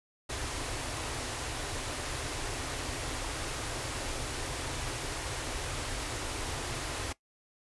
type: band-stop noise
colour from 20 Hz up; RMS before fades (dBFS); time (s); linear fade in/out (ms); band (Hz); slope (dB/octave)
pink; -36; 0.29-7.13; 10; 150 to 240; 96
effects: noise-tail reverb RT60 0.1 s tail -19 dB re dry + resampled to 24000 Hz